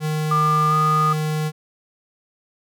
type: tone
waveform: square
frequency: 154.2 Hz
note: D#3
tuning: 15 cents flat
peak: -21 dBFS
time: 0-1.52 s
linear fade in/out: 50 ms
type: tone with pitch glide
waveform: sine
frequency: 1198 to 1230.3 Hz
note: D6 to D#6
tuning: +34 to -20 cents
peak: -16 dBFS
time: 0.31-1.13 s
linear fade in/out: 5 ms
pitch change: +46 cents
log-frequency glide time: 0.69-0.74 s
effects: none